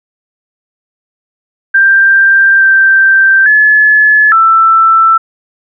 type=tone with pitch steps; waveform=sine; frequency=1581 / 1567 / 1715 / 1330 Hz; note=G6 / G6 / A6 / E6; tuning=+14 / -1 / -45 / +15 cents; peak=-3 dBFS; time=1.74-5.18 s; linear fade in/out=10 ms; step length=860 ms; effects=none